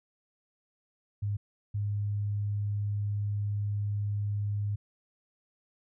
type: tone pair in turn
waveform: sine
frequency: 102.4 / 102.8 Hz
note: G#2 / G#2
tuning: -24 / -17 cents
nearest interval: unison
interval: 7 cents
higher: second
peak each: -28 dBFS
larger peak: neither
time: 1.22-1.37 / 1.74-4.76 s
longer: second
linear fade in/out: 10 ms
effects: none